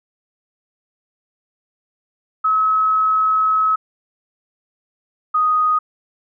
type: tone pair in turn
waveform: sine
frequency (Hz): 1285 / 1246.3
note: E6 / D#6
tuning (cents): -45 / +2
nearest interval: minor second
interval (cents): 53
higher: first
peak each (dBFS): -13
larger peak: neither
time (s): 2.44-3.76 / 5.34-5.79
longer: first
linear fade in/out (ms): 10
effects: none